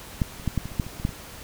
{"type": "clicks", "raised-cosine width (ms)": 5, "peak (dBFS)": [-9, -27, -11, -11, -21, -27, -10, -24, -22, -10, -23], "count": 11, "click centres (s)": [0.218, 0.398, 0.477, 0.577, 0.656, 0.717, 0.798, 0.866, 0.999, 1.051, 1.092], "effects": ["pink hiss -42 dBFS RMS until 1.43 s"]}